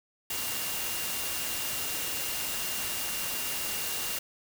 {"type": "tone in noise", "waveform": "sine", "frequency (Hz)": 2794, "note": "F7", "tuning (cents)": 0, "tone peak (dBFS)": -41, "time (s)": [0.3, 4.19], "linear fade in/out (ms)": 5, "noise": "white", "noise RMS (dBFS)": -33, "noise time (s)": [0.3, 4.19], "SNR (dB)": -11, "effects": []}